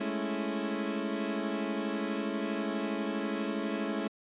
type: chord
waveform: 30% pulse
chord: A major seventh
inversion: third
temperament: equal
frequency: 207.7 / 220 / 277.2 / 329.6 Hz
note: G#3 / A3 / C#4 / E4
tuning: 0 / 0 / 0 / 0 cents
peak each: -33 / -35 / -34 / -35 dBFS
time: 0-4.08 s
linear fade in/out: 10 ms
effects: resampled to 8000 Hz